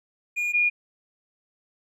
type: tone pair in turn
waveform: triangle / sine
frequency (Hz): 2433 / 2433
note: D#7 / D#7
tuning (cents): -39 / -39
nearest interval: unison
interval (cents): 0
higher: neither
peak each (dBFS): -22 / -18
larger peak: second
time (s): 0.36-0.53 / 0.53-0.7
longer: neither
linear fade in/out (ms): 20
effects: none